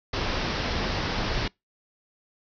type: low-pass noise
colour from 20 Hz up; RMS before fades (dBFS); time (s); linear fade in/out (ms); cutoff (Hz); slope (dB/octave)
pink; -28; 0.13-1.48; 5; 5600; 96
effects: noise-tail reverb RT60 0.2 s tail -26 dB re dry